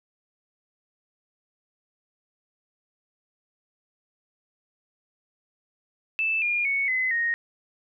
sine tone with pitch steps, 2637 / 2418 / 2217 / 2033 / 1864.6 Hz, E7 / D7 / C#7 / B6 / A#6, 0 / +50 / 0 / +50 / 0 cents, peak -22 dBFS, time 6.19-7.34 s, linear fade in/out 0 ms, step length 230 ms, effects none

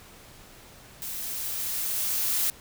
blue noise with level ramp, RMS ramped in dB -35 to -25 dBFS, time 1.02-2.5 s, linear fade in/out 0 ms, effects pink hiss -50 dBFS RMS until 2.6 s

